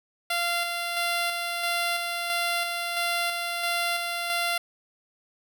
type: tone with tremolo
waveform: 10% pulse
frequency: 691 Hz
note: F5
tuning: 19 cents flat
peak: -16 dBFS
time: 0.3-4.58 s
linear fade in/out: 5 ms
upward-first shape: square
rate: 1.5 Hz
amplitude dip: 35%
effects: none